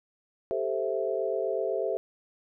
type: chord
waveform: sine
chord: A minor seventh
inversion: third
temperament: equal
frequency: 392 / 440 / 523.3 / 659.3 Hz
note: G4 / A4 / C5 / E5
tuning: 0 / 0 / 0 / 0 cents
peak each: -32 dBFS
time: 0.51-1.97 s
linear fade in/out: 0 ms
effects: none